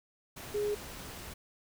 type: tone in noise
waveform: sine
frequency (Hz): 415.3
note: G#4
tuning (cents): 0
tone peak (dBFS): -29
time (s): 0.54-0.75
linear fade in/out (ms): 10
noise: pink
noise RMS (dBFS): -45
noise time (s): 0.36-1.34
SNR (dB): +13
effects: none